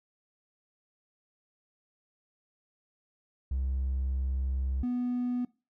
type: tone pair in turn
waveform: triangle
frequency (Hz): 65.8 / 246.3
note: C2 / B3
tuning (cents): +10 / -5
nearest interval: octave + major seventh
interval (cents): 2285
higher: second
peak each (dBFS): -25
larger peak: neither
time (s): 3.51-4.83 / 4.83-5.45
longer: first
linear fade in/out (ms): 5
effects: noise-tail reverb RT60 0.3 s tail -23 dB re dry + tanh soft clip ceiling -23 dBFS